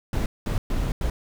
brown noise bursts at uneven times, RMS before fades -24 dBFS, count 4, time 0.13-0.26 / 0.46-0.58 / 0.7-0.92 / 1.01-1.1 s, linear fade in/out 2 ms, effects none

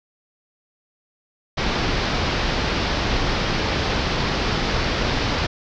pink low-pass noise, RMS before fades -22 dBFS, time 1.57-5.47 s, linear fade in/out 10 ms, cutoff 5400 Hz, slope 48 dB/octave, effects none

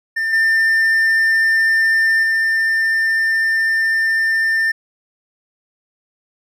triangle tone with level steps, 1796 Hz, A6, 35 cents sharp, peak -15 / -10 / -12 dBFS, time 0.16-4.72 s, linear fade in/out 10 ms, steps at 0.33 / 2.23 s, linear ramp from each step 2 ms, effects none

